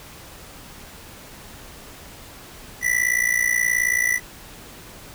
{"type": "tone with amplitude modulation", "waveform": "square", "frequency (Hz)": 1975.5, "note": "B6", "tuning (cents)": 0, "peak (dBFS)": -15, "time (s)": [2.81, 4.2], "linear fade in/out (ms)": 50, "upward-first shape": "sine", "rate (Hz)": 58.7, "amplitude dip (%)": 90, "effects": ["pink hiss -42 dBFS RMS until 5.14 s"]}